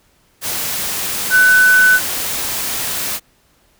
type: tone in noise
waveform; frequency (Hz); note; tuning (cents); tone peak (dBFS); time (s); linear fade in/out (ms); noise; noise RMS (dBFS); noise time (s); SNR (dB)
sine; 1500; F#6; +23; -7; 1.3-2; 50; white; -21; 0.41-3.2; +11
effects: pink hiss -56 dBFS RMS until 3.79 s